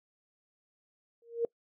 sine tone with exponential growth, 466.2 Hz, A#4, in tune, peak -23 dBFS, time 1.22-1.45 s, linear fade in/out 2 ms, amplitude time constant 49 ms, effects noise-tail reverb RT60 0.1 s tail -24 dB re dry

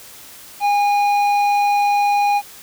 sine tone with tanh clipping, 817 Hz, G#5, 29 cents flat, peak -15 dBFS, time 0.6-2.42 s, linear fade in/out 50 ms, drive 10 dB, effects white hiss -40 dBFS RMS until 2.62 s

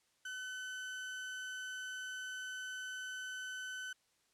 35% pulse tone, 1513 Hz, F#6, 38 cents sharp, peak -40 dBFS, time 0.25-3.93 s, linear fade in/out 5 ms, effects white hiss -75 dBFS RMS until 4.33 s + low-pass 9000 Hz 12 dB/octave

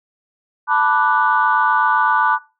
sine chord, B minor seventh, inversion third, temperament equal, 880 / 987.8 / 1174.7 / 1480 Hz, A5 / B5 / D6 / F#6, 0 / 0 / 0 / 0 cents, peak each -18 dBFS, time 0.67-2.39 s, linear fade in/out 50 ms, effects noise-tail reverb RT60 0.3 s tail -20 dB re dry + tanh soft clip ceiling -3 dBFS

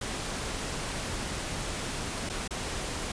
pink noise with dropouts, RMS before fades -34 dBFS, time 0.01-3.12 s, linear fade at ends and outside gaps 5 ms, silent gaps 2.292-2.297 / 2.478-2.507 s, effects resampled to 22050 Hz

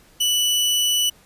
sawtooth tone, 2965 Hz, F#7, 3 cents sharp, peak -14 dBFS, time 0.2-1.1 s, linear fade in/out 10 ms, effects pink hiss -53 dBFS RMS until 1.25 s + resampled to 32000 Hz

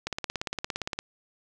click train, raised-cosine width 0.2 ms, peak -13 dBFS, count 17, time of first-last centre 0.07-0.99 s, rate 17.4 Hz, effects none

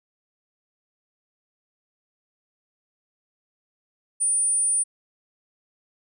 sine tone, 9300 Hz, D9, 18 cents flat, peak -19 dBFS, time 4.2-4.84 s, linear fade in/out 20 ms, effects none

